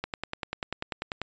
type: click train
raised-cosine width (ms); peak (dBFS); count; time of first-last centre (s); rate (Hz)
0.3; -15; 13; 0.04-1.216; 10.2
effects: resampled to 16000 Hz